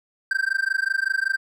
triangle tone with amplitude modulation, 1568 Hz, G6, in tune, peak -15 dBFS, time 0.31-1.37 s, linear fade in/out 2 ms, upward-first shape sine, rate 25.3 Hz, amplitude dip 100%, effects none

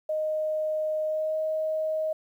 sine tone with pitch glide, 620 to 627.6 Hz, D#5 to D#5, -6 to +15 cents, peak -25 dBFS, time 0.09-2.13 s, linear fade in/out 5 ms, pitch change +21 cents, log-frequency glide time 1.05-1.39 s, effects 10-bit

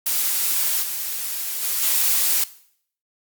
blue noise with level steps, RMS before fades -21 / -27 / -23 / -19 dBFS, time 0.06-2.44 s, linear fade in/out 5 ms, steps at 0.82 / 1.62 / 1.82 s, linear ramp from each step 10 ms, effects noise-tail reverb RT60 0.6 s tail -17 dB re dry + Opus 48 kbps

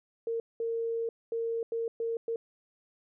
sine tone bursts at uneven times, 459.1 Hz, A#4, 26 cents flat, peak -29 dBFS, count 6, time 0.27-0.4 / 0.6-1.09 / 1.32-1.63 / 1.72-1.88 / 2-2.17 / 2.28-2.36 s, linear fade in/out 2 ms, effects none

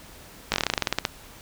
slowing click train, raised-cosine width 0.2 ms, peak -4 dBFS, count 15, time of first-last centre 0.52-1.052 s, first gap 19 ms, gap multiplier 1.1, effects pink hiss -47 dBFS RMS until 1.41 s

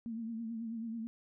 sine tone with vibrato, 227.4 Hz, A#3, 43 cents flat, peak -37 dBFS, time 0.06-1.07 s, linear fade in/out 0 ms, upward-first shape triangle, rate 9.2 Hz, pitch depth 65 cents each way, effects none

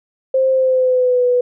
sine tone with pitch glide, 526 to 493.6 Hz, C5 to B4, +9 to -1 cents, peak -11 dBFS, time 0.34-1.41 s, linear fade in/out 5 ms, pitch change -110 cents, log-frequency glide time 0.51-1.25 s, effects none

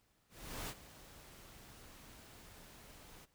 pink noise with ADSR envelope, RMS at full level -42 dBFS, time 0.29-3.26 s, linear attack 400 ms, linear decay 49 ms, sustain -15 dB, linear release 20 ms, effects pink hiss -75 dBFS RMS until 3.34 s

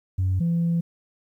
sine tone pair in turn, 93.4 / 168.99 Hz, F#2 / E3, +17 / +43 cents, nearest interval minor seventh, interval 1026 cents, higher second, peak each -18 dBFS, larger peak neither, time 0.18-0.4 / 0.4-0.81 s, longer second, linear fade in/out 10 ms, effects tanh soft clip ceiling -17 dBFS + 10-bit

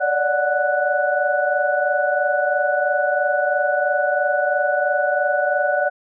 sine tone cluster, 573 / 596 / 736 / 1481 Hz, D5 / D5 / F#5 / F#6, -43 / +25 / -9 / +1 cents, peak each -22 dBFS, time 0-5.9 s, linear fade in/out 20 ms, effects none

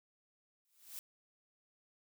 blue noise with exponential growth, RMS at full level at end -43 dBFS, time 0.65-0.99 s, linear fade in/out 0 ms, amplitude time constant 72 ms, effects none

